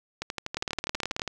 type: two click trains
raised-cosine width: 0.2 ms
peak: -14 / -12 dBFS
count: 14 / 13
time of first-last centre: 0.22-1.277 / 0.57-1.219 s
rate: 12.3 / 18.5 Hz
effects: none